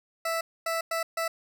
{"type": "tone bursts at uneven times", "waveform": "20% pulse", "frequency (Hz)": 659.3, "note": "E5", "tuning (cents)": 0, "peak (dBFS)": -22, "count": 4, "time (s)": [[0.25, 0.41], [0.66, 0.81], [0.91, 1.03], [1.17, 1.28]], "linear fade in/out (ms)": 5, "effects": []}